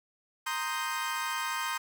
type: chord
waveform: 30% pulse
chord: C minor seventh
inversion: third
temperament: equal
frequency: 932.3 / 1046.5 / 1244.5 / 1568 Hz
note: Bb5 / C6 / Eb6 / G6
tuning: 0 / 0 / 0 / 0 cents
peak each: -34 dBFS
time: 0.46-1.78 s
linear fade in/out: 10 ms
effects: none